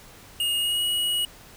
square tone with pitch glide, 2854 to 2907 Hz, F7 to F#7, +37 to -31 cents, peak -23 dBFS, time 0.4-1.25 s, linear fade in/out 2 ms, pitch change +32 cents, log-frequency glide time 0.57-0.83 s, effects pink hiss -48 dBFS RMS until 1.56 s

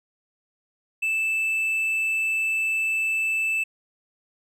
triangle tone, 2637 Hz, E7, in tune, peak -20 dBFS, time 1.02-3.64 s, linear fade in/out 10 ms, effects none

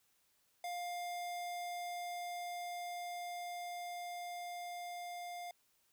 square tone with level ramp, 704 Hz, F5, 14 cents sharp, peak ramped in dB -40 to -44 dBFS, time 0.64-5.51 s, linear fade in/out 2 ms, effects white hiss -75 dBFS RMS until 5.92 s

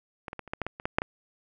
clicks, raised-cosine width 0.5 ms, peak -21 / -22 / -21 / -30 / -16 / -14 / -17 / -24 / -13 / -6 / -14 dBFS, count 11, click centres 0.282 / 0.331 / 0.393 / 0.477 / 0.535 / 0.617 / 0.666 / 0.799 / 0.855 / 0.985 / 1.019 s, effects none

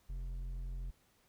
sine tone with hard clipping, 44.07 Hz, F1, 16 cents sharp, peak -40 dBFS, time 0.09-0.91 s, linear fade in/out 10 ms, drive 6 dB, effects pink hiss -71 dBFS RMS until 1.28 s

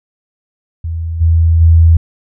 sine tone with level steps, 82.41 Hz, E2, in tune, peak -16 / -6 / -3 dBFS, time 0.84-1.97 s, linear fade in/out 5 ms, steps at 1.2 / 1.6 s, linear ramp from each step 20 ms, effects none

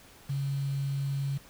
sine tone with quantisation, 138.59 Hz, C#3, in tune, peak -28 dBFS, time 0.29-1.38 s, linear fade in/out 10 ms, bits 8, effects pink hiss -54 dBFS RMS until 1.49 s

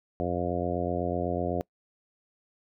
harmonic tone, 88 Hz, F2, 14 cents sharp, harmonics 1 / 2 / 3 / 4 / 5 / 6 / 7 / 8, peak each -35 / -35 / -35 / -35 / -35 / -35 / -35 / -35 dBFS, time 0.2-1.61 s, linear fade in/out 0 ms, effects noise-tail reverb RT60 0.1 s tail -24 dB re dry

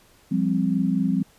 sine chord, F suspended second, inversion none, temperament equal with one note detuned, 174.61 / 198.73 / 261.6 Hz, F3 / G3 / C4, 0 / +24 / 0 cents, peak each -24 / -23 / -24 dBFS, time 0.31-1.23 s, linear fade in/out 10 ms, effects pink hiss -56 dBFS RMS until 1.38 s + resampled to 32000 Hz

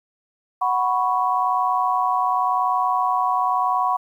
sine chord, F# suspended fourth, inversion none, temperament equal, 740 / 987.8 / 1108.7 Hz, F#5 / B5 / C#6, 0 / 0 / 0 cents, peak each -22 dBFS, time 0.61-3.97 s, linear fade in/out 10 ms, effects 9-bit

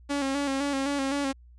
sawtooth tone with vibrato, 277.2 Hz, C#4, in tune, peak -22 dBFS, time 0.09-1.33 s, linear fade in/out 20 ms, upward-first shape square, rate 3.9 Hz, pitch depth 43 cents each way, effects added 60 Hz sine -49 dBFS peak until 1.58 s + resampled to 22050 Hz

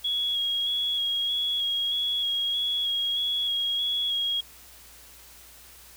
sine tone with vibrato, 3322 Hz, G#7, in tune, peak -24 dBFS, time 0.04-4.41 s, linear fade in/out 10 ms, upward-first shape square, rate 1.6 Hz, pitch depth 17 cents each way, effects added 60 Hz sine -57 dBFS peak until 5.96 s + white hiss -50 dBFS RMS until 5.96 s

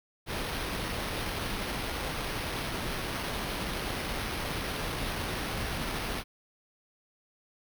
pink noise with sample-and-hold, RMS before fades -34 dBFS, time 0.26-6.24 s, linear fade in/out 50 ms, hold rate 7350 Hz, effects none

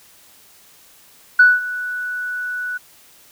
sine tone with ADSR envelope, 1480 Hz, F#6, in tune, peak -4 dBFS, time 1.39-2.78 s, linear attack 7 ms, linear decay 200 ms, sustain -18 dB, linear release 13 ms, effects tanh soft clip ceiling -1 dBFS + white hiss -49 dBFS RMS until 3.31 s

